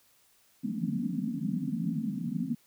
white band-pass noise, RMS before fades -32 dBFS, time 0.63-2.55 s, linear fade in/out 10 ms, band 150 to 270 Hz, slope 96 dB/octave, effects white hiss -65 dBFS RMS until 2.66 s

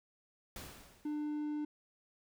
pink noise with exponential decay, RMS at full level -45 dBFS, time 0.56-1.44 s, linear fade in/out 2 ms, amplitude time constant 190 ms
triangle tone, 298.9 Hz, D4, 31 cents sharp, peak -33 dBFS, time 1.05-1.65 s, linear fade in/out 5 ms
effects none

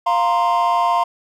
triangle chord, F suspended fourth, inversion none, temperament just, 698.5 / 931.3 / 1047.7 Hz, F5 / Bb5 / C6, 0 / -2 / +2 cents, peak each -16 dBFS, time 0.06-1.04 s, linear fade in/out 10 ms, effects tanh soft clip ceiling -7 dBFS

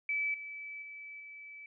sine tone with level steps, 2304 Hz, D7, 34 cents flat, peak -30 / -41 / -44 / -46 dBFS, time 0.09-1.66 s, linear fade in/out 2 ms, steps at 0.34 / 0.82 / 1.2 s, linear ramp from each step 2 ms, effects none

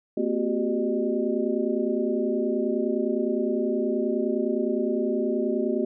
sine tone cluster, 225.6 / 254.9 / 366.4 / 396.4 / 608 Hz, A3 / C4 / F#4 / G4 / D#5, +44 / -45 / -17 / +19 / -40 cents, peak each -29 / -29 / -27 / -29 / -32 dBFS, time 0.17-5.85 s, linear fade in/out 5 ms, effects none

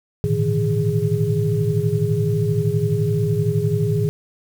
sine tone cluster, 106.2 / 117.3 / 149.3 / 161.6 / 412.4 Hz, G#2 / A#2 / D3 / E3 / G#4, +39 / +11 / +29 / -34 / -12 cents, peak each -23 dBFS, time 0.24-4.09 s, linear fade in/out 0 ms, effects 7-bit

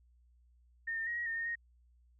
sine tone with pitch steps, 1829 / 1807 / 1887 / 1900 / 1824 / 1839 / 1865 Hz, A#6 / A6 / A#6 / A#6 / A#6 / A#6 / A#6, -33 / +46 / +21 / +33 / -38 / -24 / 0 cents, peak -34 dBFS, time 0.87-1.556 s, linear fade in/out 10 ms, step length 98 ms, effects added 60 Hz sine -63 dBFS peak until 2.19 s

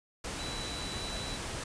sine tone in noise, 3951 Hz, B7, in tune, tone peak -41 dBFS, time 0.39-1.37 s, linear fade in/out 5 ms, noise pink, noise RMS -38 dBFS, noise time 0.24-1.64 s, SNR -6 dB, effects resampled to 22050 Hz

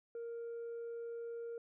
sine tone, 466.2 Hz, A#4, in tune, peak -39 dBFS, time 0.15-1.58 s, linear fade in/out 2 ms, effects tanh soft clip ceiling -40 dBFS

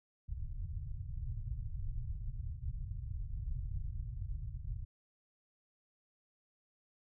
pink low-pass noise, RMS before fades -40 dBFS, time 0.28-4.85 s, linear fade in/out 10 ms, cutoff 130 Hz, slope 48 dB/octave, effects none

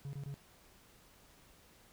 triangle tone bursts, 140 Hz, C#3, 18 cents sharp, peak -38 dBFS, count 3, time 0.05-0.341 s, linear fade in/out 0 ms, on 81 ms, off 24 ms, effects pink hiss -63 dBFS RMS until 1.92 s

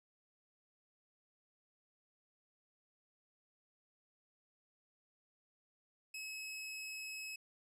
sawtooth tone, 2571 Hz, E7, 44 cents flat, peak -40 dBFS, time 6.14-7.36 s, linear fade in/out 5 ms, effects low-pass 12000 Hz 12 dB/octave

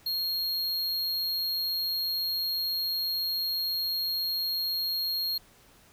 square tone, 4258 Hz, C8, 30 cents sharp, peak -28 dBFS, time 0.06-5.38 s, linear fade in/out 5 ms, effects pink hiss -58 dBFS RMS until 5.92 s

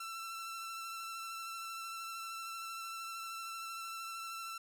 sawtooth tone with vibrato, 1341 Hz, E6, 29 cents sharp, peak -38 dBFS, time 0-4.58 s, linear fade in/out 5 ms, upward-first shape triangle, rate 13 Hz, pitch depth 21 cents each way, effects none

